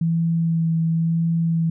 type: tone with vibrato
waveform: sine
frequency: 164.81 Hz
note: E3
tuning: in tune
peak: -17 dBFS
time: 0.01-1.7 s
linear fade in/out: 5 ms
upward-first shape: sine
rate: 0.96 Hz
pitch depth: 15 cents each way
effects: none